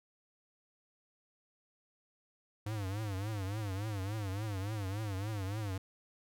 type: tone with vibrato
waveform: square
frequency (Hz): 101.7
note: G#2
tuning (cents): -36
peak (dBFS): -36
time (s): 2.66-5.78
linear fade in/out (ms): 5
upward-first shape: triangle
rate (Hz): 3.5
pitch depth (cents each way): 170
effects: none